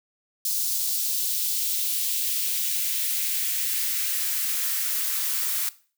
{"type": "noise with high-pass filter sweep", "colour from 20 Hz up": "blue", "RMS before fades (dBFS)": -26, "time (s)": [0.45, 5.69], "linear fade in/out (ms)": 2, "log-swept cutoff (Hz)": [4700, 1100], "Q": 1.3, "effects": ["noise-tail reverb RT60 0.4 s tail -18 dB re dry"]}